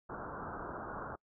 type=low-pass noise; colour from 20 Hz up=white; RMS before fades=-43 dBFS; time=0.09-1.16 s; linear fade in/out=10 ms; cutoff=1500 Hz; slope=96 dB/octave; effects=noise-tail reverb RT60 0.1 s tail -26 dB re dry